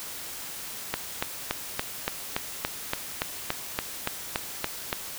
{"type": "click train", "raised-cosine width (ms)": 0.3, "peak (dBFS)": -9, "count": 15, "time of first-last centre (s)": [0.94, 4.929], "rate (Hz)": 3.51, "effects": ["white hiss -38 dBFS RMS until 5.18 s"]}